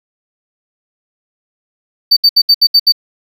triangle tone bursts, 4590 Hz, D8, 40 cents flat, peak -3 dBFS, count 7, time 2.11-2.923 s, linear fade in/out 10 ms, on 57 ms, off 69 ms, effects none

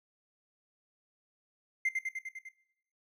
triangle tone with echo, 2093 Hz, C7, in tune, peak -24 dBFS, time 1.85-1.89 s, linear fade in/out 5 ms, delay 100 ms, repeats 6, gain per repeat -3 dB, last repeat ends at 2.49 s, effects noise-tail reverb RT60 0.7 s tail -17 dB re dry + tanh soft clip ceiling -21 dBFS

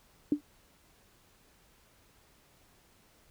sine tone with exponential decay, 293.7 Hz, D4, in tune, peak -19 dBFS, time 0.32-0.41 s, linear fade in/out 2 ms, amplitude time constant 19 ms, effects pink hiss -64 dBFS RMS until 3.3 s

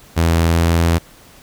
sawtooth tone with pitch glide, 83.1 to 83.82 Hz, E2 to E2, +15 to +29 cents, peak -8 dBFS, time 0.16-0.99 s, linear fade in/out 20 ms, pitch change +14 cents, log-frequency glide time 0.46-0.64 s, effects pink hiss -45 dBFS RMS until 1.42 s

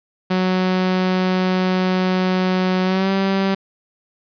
sawtooth tone with pitch glide, 185 to 193.75 Hz, F#3 to G3, 0 to -20 cents, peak -12 dBFS, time 0.3-3.55 s, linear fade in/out 10 ms, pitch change +80 cents, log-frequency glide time 2.84-3.1 s, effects resampled to 11025 Hz + 7-bit

